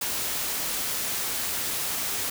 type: noise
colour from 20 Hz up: white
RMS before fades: -29 dBFS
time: 0.01-2.3 s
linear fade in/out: 5 ms
effects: none